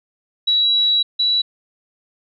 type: tone pair in turn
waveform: sine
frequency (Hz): 3901 / 3928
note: B7 / B7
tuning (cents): -22 / -10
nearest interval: unison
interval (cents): 12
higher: second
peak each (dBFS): -13 / -14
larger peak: first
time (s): 0.47-1.03 / 1.19-1.42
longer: first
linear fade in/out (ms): 10
effects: none